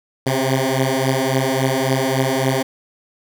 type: beating tone pair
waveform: 10% pulse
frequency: 130.81 / 134.41 Hz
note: C3 / C3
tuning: 0 / +47 cents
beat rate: 3.6 Hz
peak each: -11 dBFS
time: 0.26-2.63 s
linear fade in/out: 10 ms
effects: none